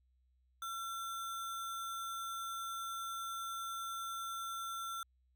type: tone with sample-and-hold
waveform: sine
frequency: 1355 Hz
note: E6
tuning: 47 cents sharp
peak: -39 dBFS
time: 0.62-5.03 s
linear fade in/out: 2 ms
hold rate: 4900 Hz
effects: added 63 Hz sine -70 dBFS peak until 5.35 s